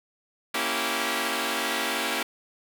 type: chord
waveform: 5% pulse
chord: A# diminished seventh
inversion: none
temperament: equal with one note detuned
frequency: 233.1 / 277.2 / 329.6 / 388.4 Hz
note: A#3 / C#4 / E4 / G4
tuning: 0 / 0 / 0 / -16 cents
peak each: -20 dBFS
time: 0.54-2.23 s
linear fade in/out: 5 ms
effects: none